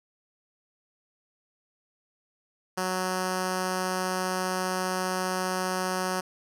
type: tone with notch filter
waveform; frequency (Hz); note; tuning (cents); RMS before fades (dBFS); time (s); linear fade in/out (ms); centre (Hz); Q
5% pulse; 185; F#3; 0; -29; 2.77-6.21; 10; 2200; 1.5
effects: low-pass 12000 Hz 12 dB/octave